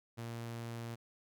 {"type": "tone", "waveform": "sawtooth", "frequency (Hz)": 116.54, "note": "A#2", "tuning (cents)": 0, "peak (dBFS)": -37, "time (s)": [0.17, 0.96], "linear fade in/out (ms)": 20, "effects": []}